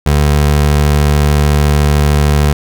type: tone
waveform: 25% pulse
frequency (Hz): 73.42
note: D2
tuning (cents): 0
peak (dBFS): -4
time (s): 0.06-2.53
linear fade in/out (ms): 5
effects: none